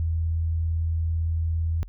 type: tone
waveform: sine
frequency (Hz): 81.8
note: E2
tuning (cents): -13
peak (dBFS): -22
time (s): 0-1.83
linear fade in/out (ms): 0
effects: added 44 Hz sine -39 dBFS peak until 1.88 s